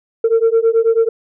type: beating tone pair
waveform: sine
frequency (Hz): 450 / 459.2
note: A4 / A#4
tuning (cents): +39 / -26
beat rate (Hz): 9.2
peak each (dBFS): -12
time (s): 0.24-1.09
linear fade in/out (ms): 5
effects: tanh soft clip ceiling -6 dBFS